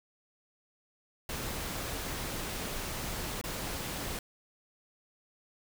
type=noise with dropouts; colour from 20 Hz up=pink; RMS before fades=-37 dBFS; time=1.29-4.19 s; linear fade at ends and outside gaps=2 ms; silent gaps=3.414-3.439 s; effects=none